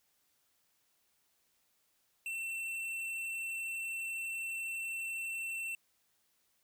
sine tone with tanh clipping, 2694 Hz, E7, 37 cents sharp, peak -38 dBFS, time 2.26-5.75 s, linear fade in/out 2 ms, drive 12 dB, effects white hiss -75 dBFS RMS until 6.63 s

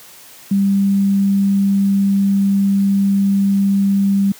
sine tone, 197.6 Hz, G3, 14 cents sharp, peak -11 dBFS, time 0.51-4.32 s, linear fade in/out 5 ms, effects white hiss -41 dBFS RMS until 4.39 s + high-pass 100 Hz 12 dB/octave

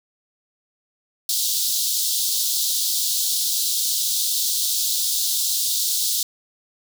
pink high-pass noise, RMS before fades -22 dBFS, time 1.29-6.23 s, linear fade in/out 2 ms, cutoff 3600 Hz, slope 48 dB/octave, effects none

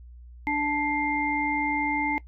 sine tone cluster, 292.6 / 876 / 2100 Hz, D4 / A5 / C7, -6 / -8 / +6 cents, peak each -28 dBFS, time 0.47-2.18 s, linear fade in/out 0 ms, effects noise-tail reverb RT60 0.1 s tail -19 dB re dry + added 60 Hz sine -43 dBFS peak until 2.27 s

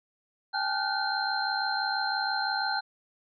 sine tone cluster, 792 / 858 / 1426 / 1529 / 4155 Hz, G5 / A5 / F6 / G6 / C8, +18 / -44 / +36 / -44 / -13 cents, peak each -32 / -33 / -35 / -33 / -33 dBFS, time 0.53-2.81 s, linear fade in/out 20 ms, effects none

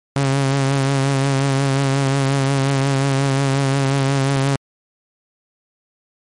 sawtooth tone with vibrato, 136.8 Hz, C#3, 23 cents flat, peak -11 dBFS, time 0.16-4.56 s, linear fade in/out 0 ms, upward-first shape triangle, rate 5.6 Hz, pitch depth 42 cents each way, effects MP3 48 kbps

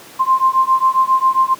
sine beating tone pair, 1046.5 / 1053.9 Hz, C6 / C6, 0 / +12 cents, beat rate 7.4 Hz, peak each -14 dBFS, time 0.19-1.55 s, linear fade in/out 20 ms, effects pink hiss -39 dBFS RMS until 1.59 s + high-pass 200 Hz 12 dB/octave

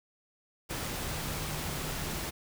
sine tone in noise, 153.1 Hz, D#3, 28 cents flat, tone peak -42 dBFS, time 1.06-2.2 s, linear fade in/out 20 ms, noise pink, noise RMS -36 dBFS, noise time 0.69-2.31 s, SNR -9 dB, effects none

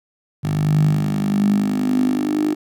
10% pulse tone with high-pass filter sweep, 50.6 Hz, G#1, 44 cents flat, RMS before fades -18 dBFS, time 0.43-2.55 s, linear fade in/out 20 ms, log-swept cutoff 130 to 320 Hz, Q 9.9, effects none

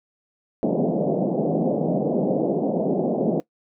pink band-pass noise, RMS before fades -22 dBFS, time 0.63-3.4 s, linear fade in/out 0 ms, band 160 to 690 Hz, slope 48 dB/octave, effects noise-tail reverb RT60 0.1 s tail -20 dB re dry

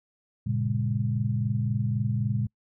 sine tone cluster, 97 / 117 / 140.8 / 203.1 Hz, G2 / A#2 / C#3 / G#3, -18 / +7 / +27 / -38 cents, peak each -34 / -26 / -31 / -32 dBFS, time 0.46-2.47 s, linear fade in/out 10 ms, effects noise-tail reverb RT60 0.1 s tail -25 dB re dry

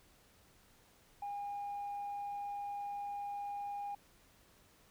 sine tone, 812 Hz, G#5, 39 cents flat, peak -37 dBFS, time 1.22-3.95 s, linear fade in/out 5 ms, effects tanh soft clip ceiling -36 dBFS + pink hiss -66 dBFS RMS until 4.9 s

